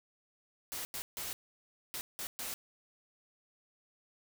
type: noise bursts at uneven times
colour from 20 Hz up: white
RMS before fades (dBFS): -40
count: 6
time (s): 0.72-0.85 / 0.94-1.02 / 1.17-1.33 / 1.94-2.01 / 2.19-2.27 / 2.39-2.54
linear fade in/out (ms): 0
effects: none